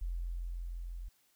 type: tone with level ramp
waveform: sine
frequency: 43.19 Hz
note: F1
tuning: 18 cents flat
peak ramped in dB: -33 to -40 dBFS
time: 0.01-1.09 s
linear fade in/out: 10 ms
effects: white hiss -71 dBFS RMS until 1.35 s